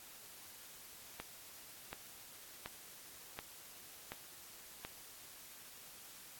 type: click train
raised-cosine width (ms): 0.3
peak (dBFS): -27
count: 6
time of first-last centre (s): 1.2-4.85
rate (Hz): 1.37
effects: white hiss -55 dBFS RMS until 6.39 s + AAC 64 kbps